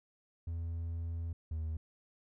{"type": "tone pair in turn", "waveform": "triangle", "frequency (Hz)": [83.7, 79.58], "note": ["E2", "D#2"], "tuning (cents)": [27, 40], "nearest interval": "minor second", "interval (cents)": 87, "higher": "first", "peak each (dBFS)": [-33, -32], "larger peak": "second", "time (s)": [[0.47, 1.33], [1.51, 1.77]], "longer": "first", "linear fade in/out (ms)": 5, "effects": ["tanh soft clip ceiling -28 dBFS"]}